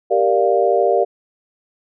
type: chord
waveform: sine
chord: G minor seventh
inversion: none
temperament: equal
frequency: 392 / 466.2 / 587.3 / 698.5 Hz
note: G4 / Bb4 / D5 / F5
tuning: 0 / 0 / 0 / 0 cents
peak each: -18 dBFS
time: 0.1-1.05 s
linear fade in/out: 20 ms
effects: none